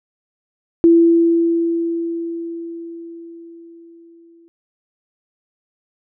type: tone with exponential decay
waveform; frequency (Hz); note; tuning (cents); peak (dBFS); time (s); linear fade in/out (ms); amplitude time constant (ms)
sine; 335.4; E4; +30; -6; 0.84-4.48; 0; 790
effects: none